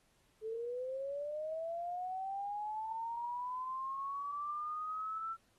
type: linear sweep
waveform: sine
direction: up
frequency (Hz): 431.2 to 1344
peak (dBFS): -37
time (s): 0.41-5.37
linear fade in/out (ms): 50
effects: pink hiss -73 dBFS RMS until 5.58 s + AAC 32 kbps

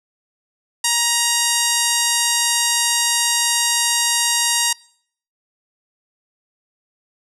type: tone with low-pass filter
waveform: 5% pulse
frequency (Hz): 943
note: A#5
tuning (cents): +20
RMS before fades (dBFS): -18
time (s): 0.84-4.73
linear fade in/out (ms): 5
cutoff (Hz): 8800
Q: 1.5
effects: noise-tail reverb RT60 0.6 s tail -25 dB re dry

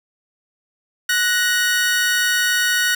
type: tone pair together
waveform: sawtooth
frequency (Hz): 1476.3 / 1874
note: F#6 / A#6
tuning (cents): -4 / +9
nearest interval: major third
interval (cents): 413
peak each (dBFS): -14 / -17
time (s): 1.09-2.95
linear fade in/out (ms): 5
effects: none

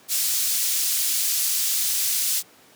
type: high-pass noise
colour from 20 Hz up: pink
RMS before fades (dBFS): -23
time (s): 0.08-2.43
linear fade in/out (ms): 50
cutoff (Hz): 5400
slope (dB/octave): 12
effects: pink hiss -52 dBFS RMS until 2.75 s + high-pass 200 Hz 12 dB/octave

